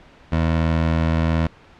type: tone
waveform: 20% pulse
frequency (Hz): 81.2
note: E2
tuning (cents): -26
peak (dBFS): -12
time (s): 0.32-1.47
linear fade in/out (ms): 5
effects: pink hiss -48 dBFS RMS until 1.79 s + low-pass 3000 Hz 12 dB/octave